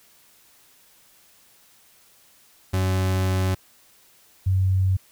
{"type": "tone pair in turn", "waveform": ["40% pulse", "sine"], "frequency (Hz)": [93.8, 94.4], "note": ["F#2", "F#2"], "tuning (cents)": [24, 35], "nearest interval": "unison", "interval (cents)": 11, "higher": "second", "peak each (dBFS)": [-19, -17], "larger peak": "second", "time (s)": [[2.73, 3.55], [4.46, 4.97]], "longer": "first", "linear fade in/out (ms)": 10, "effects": ["white hiss -56 dBFS RMS until 5.11 s"]}